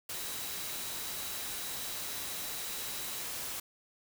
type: tone in noise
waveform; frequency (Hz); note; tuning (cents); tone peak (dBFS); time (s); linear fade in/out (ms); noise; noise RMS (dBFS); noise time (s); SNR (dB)
sine; 3905; B7; -20; -48; 0.14-3.22; 5; white; -39; 0.09-3.6; -12
effects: none